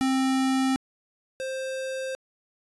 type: tone pair in turn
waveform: square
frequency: 263.9 / 526.4 Hz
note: C4 / C5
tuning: +15 / +10 cents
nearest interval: octave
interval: 1195 cents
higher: second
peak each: -22 / -30 dBFS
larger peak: first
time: 0.01-0.76 / 1.4-2.15 s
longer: neither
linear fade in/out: 0 ms
effects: resampled to 24000 Hz